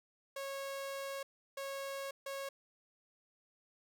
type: tone bursts at uneven times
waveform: sawtooth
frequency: 549 Hz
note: C#5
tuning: 17 cents flat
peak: -36 dBFS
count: 3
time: 0.36-1.23 / 1.57-2.11 / 2.26-2.49 s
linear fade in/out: 5 ms
effects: none

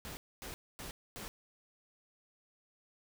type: noise bursts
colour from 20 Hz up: pink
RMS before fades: -45 dBFS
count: 4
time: 0.05-1.28 s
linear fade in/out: 0 ms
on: 120 ms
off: 250 ms
effects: none

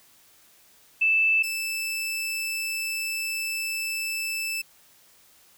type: tone pair in turn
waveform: sine / sawtooth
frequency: 2637 / 2637 Hz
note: E7 / E7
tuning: 0 / 0 cents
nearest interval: unison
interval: 0 cents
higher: neither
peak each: -18 / -24 dBFS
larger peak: first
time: 1.01-1.43 / 1.43-4.62 s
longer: second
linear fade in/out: 10 ms
effects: white hiss -57 dBFS RMS until 5.57 s

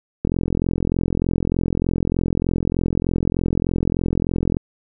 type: click train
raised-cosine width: 3 ms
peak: -7 dBFS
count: 188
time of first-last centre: 0.25-4.569 s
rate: 43.3 Hz
effects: none

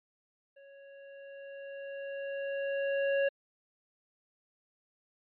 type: tone with level ramp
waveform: square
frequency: 554.4 Hz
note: C#5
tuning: in tune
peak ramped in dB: -54 to -26 dBFS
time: 0.56-3.29 s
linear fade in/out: 10 ms
effects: resampled to 8000 Hz

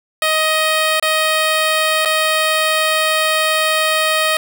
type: tone with dropouts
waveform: 10% pulse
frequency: 627 Hz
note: D#5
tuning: 13 cents sharp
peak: -5 dBFS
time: 0.22-4.37 s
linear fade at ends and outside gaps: 2 ms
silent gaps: 0.998-1.025 / 2.05-2.056 s
effects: none

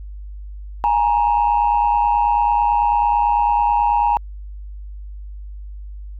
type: tone pair together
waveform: sine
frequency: 830.6 / 939.7 Hz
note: G#5 / A#5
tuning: 0 / +14 cents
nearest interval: major second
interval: 214 cents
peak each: -15 dBFS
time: 0.84-4.17 s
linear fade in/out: 0 ms
effects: tanh soft clip ceiling -9 dBFS + added 50 Hz sine -30 dBFS peak until 6.19 s

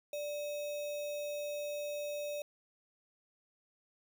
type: tone with sample-and-hold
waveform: sine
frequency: 587.3 Hz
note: D5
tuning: in tune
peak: -36 dBFS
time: 0.13-2.42 s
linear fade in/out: 2 ms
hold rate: 3150 Hz
effects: none

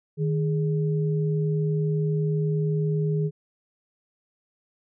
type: tone pair together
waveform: sine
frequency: 154.67 / 415.3 Hz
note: D#3 / G#4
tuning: -10 / 0 cents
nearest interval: octave + perfect fourth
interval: 1710 cents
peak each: -22 / -29 dBFS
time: 0.17-3.31 s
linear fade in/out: 50 ms
effects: none

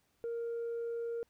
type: tone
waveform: sine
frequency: 466.2 Hz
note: A#4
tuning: in tune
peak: -33 dBFS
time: 0.24-1.23 s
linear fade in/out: 0 ms
effects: tanh soft clip ceiling -33 dBFS + pink hiss -75 dBFS RMS until 1.29 s

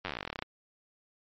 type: slowing click train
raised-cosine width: 0.3 ms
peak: -18 dBFS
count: 20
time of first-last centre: 0.05-0.424 s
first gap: 10 ms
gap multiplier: 1.07
effects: low-pass 5000 Hz 12 dB/octave + MP3 48 kbps

